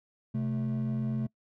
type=tone pair together; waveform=triangle; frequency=129.6 / 218 Hz; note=C3 / A3; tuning=-16 / -16 cents; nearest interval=major sixth; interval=900 cents; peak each=-28 dBFS; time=0.34-1.27 s; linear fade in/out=10 ms; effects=noise-tail reverb RT60 0.1 s tail -24 dB re dry + tanh soft clip ceiling -23 dBFS